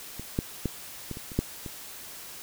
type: clicks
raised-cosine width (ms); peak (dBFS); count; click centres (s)
3; -24 / -12 / -14 / -21 / -26 / -28 / -10 / -24; 8; 0.196 / 0.389 / 0.657 / 1.113 / 1.171 / 1.318 / 1.39 / 1.662
effects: white hiss -43 dBFS RMS until 2.42 s